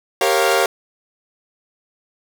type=chord; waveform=sawtooth; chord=G half-diminished seventh; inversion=none; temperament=equal with one note detuned; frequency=392 / 466.2 / 548 / 698.5 Hz; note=G4 / Bb4 / Db5 / F5; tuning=0 / 0 / -20 / 0 cents; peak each=-16 dBFS; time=0.21-0.66 s; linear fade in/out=2 ms; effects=none